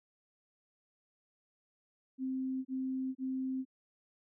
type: tone bursts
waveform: sine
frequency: 261.6 Hz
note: C4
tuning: in tune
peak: -33 dBFS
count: 3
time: 2.18-3.652 s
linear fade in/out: 50 ms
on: 470 ms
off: 31 ms
effects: none